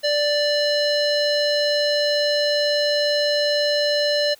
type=tone with low-pass filter; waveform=square; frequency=587.3 Hz; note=D5; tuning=in tune; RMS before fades=-20 dBFS; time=0.03-4.35 s; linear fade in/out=20 ms; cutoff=4500 Hz; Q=6.9; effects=white hiss -52 dBFS RMS until 4.39 s